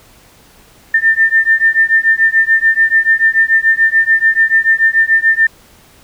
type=beating tone pair; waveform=sine; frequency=1794 / 1800.9 Hz; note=A6 / A6; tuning=+33 / +40 cents; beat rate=6.9 Hz; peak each=-11 dBFS; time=0.94-5.47 s; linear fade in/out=5 ms; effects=pink hiss -45 dBFS RMS until 6.03 s